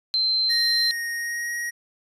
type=tone; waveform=sine; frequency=4110 Hz; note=C8; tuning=32 cents flat; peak=-19 dBFS; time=0.14-0.91 s; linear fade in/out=0 ms
type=tone with pitch glide; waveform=square; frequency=1864.7 to 1891.8 Hz; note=A#6 to A#6; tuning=0 to +25 cents; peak=-27 dBFS; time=0.49-1.71 s; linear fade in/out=20 ms; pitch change=+25 cents; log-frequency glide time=1.14-1.53 s
effects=resampled to 32000 Hz